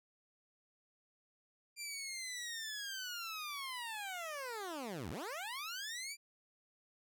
15% pulse linear two-way sweep, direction down then up, 2386 to 66.5 to 2386 Hz, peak -35 dBFS, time 1.76-6.17 s, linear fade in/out 50 ms, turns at 5.1 s, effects none

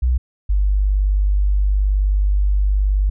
sine tone pair in turn, 61.74 / 49.49 Hz, B1 / G1, 0 / +17 cents, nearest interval major third, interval 383 cents, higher first, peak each -13 dBFS, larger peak neither, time 0.02-0.18 / 0.49-3.1 s, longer second, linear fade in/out 10 ms, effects none

